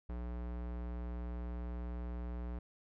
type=tone with low-pass filter; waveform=square; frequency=60.1 Hz; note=B1; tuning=46 cents flat; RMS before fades=-41 dBFS; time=0.09-2.59 s; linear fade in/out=5 ms; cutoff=1500 Hz; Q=0.58; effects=none